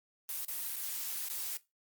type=noise with dropouts; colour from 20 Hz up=blue; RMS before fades=-38 dBFS; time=0.29-1.57 s; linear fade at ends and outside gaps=1 ms; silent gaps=0.449-0.482 / 0.76-0.764 / 1.286-1.299 s; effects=noise-tail reverb RT60 0.2 s tail -17 dB re dry + Opus 32 kbps